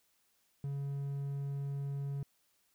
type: tone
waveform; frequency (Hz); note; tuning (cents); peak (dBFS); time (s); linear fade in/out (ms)
triangle; 140; C#3; +18; -33; 0.64-2.23; 2
effects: white hiss -74 dBFS RMS until 2.74 s